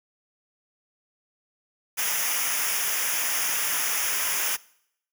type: noise with comb filter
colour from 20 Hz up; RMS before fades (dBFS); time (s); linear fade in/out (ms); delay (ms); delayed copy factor
white; -26; 1.97-4.57; 20; 0.24; -0.85
effects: noise-tail reverb RT60 0.7 s tail -22 dB re dry